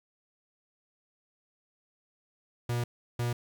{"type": "tone bursts at uneven times", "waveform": "45% pulse", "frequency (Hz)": 120, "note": "B2", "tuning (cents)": -49, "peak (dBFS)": -28, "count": 2, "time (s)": [[2.69, 2.84], [3.19, 3.33]], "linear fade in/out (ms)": 5, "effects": ["10-bit"]}